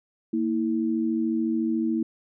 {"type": "tone pair together", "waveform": "sine", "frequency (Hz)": [230.3, 324.2], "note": ["A#3", "E4"], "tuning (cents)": [-21, -29], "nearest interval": "tritone", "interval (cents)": 592, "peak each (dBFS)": -25, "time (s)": [0.33, 2.03], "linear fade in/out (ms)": 5, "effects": []}